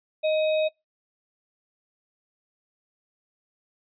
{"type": "tone with sample-and-hold", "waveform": "sine", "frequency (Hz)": 622.3, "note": "D#5", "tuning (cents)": 0, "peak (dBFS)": -20, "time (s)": [0.23, 0.69], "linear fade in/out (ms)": 20, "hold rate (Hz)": 3150, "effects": ["noise-tail reverb RT60 0.2 s tail -24 dB re dry", "resampled to 11025 Hz"]}